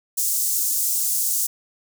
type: high-pass noise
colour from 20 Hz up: pink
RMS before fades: -22 dBFS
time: 0.17-1.47 s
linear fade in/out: 10 ms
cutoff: 6800 Hz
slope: 24 dB/octave
effects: none

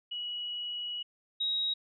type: tone pair in turn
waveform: sine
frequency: 2922 / 3805 Hz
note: F#7 / A#7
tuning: -22 / +35 cents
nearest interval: perfect fourth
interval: 457 cents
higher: second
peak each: -34 / -28 dBFS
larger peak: second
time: 0.11-1.03 / 1.4-1.74 s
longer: first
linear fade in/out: 10 ms
effects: none

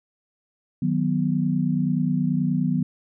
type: chord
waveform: sine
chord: B major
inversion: first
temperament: equal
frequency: 155.56 / 185 / 246.9 Hz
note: D#3 / F#3 / B3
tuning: 0 / 0 / 0 cents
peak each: -24 dBFS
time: 0.82-2.83 s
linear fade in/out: 5 ms
effects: none

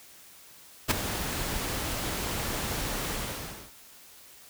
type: noise with ADSR envelope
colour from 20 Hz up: pink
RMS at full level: -20 dBFS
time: 0.88-3.73 s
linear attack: 32 ms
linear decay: 6 ms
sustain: -12 dB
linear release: 620 ms
effects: white hiss -52 dBFS RMS until 4.49 s

